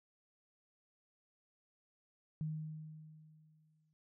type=tone with exponential decay; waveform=sine; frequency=155.56 Hz; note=D#3; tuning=in tune; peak=-35 dBFS; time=2.41-3.93 s; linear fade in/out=0 ms; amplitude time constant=330 ms; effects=none